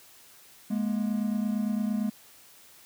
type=tone pair together; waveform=triangle; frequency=209.4 / 238.2 Hz; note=G#3 / A#3; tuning=+15 / +38 cents; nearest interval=major second; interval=223 cents; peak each=-25 / -29 dBFS; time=0.7-2.1 s; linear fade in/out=10 ms; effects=white hiss -54 dBFS RMS until 2.85 s + high-pass 60 Hz 12 dB/octave